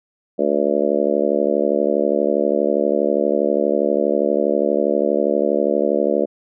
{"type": "harmonic tone", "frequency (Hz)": 72.4, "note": "D2", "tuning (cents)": -24, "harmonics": [3, 4, 5, 6, 7, 8, 9], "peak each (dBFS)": [-25, -24, -22, -24, -21, -21, -27], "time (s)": [0.38, 6.26], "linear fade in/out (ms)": 20, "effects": []}